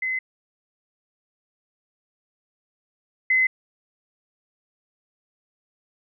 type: tone pair in turn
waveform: sine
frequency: 2043 / 2043 Hz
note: C7 / C7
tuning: -42 / -42 cents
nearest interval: unison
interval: 0 cents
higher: neither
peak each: -23 / -16 dBFS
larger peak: second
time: 0.02-0.19 / 3.3-3.47 s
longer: neither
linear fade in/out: 5 ms
effects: none